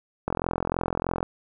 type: click train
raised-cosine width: 1 ms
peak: -11 dBFS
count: 42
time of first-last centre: 0.28-1.229 s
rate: 43.2 Hz
effects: none